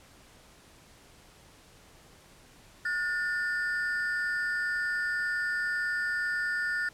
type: ring-modulated tone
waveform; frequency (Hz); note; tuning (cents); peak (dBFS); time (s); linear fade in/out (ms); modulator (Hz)
triangle; 1614; G#6; -50; -23; 2.85-6.89; 5; 171
effects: pink hiss -56 dBFS RMS until 6.93 s + low-pass 11000 Hz 12 dB/octave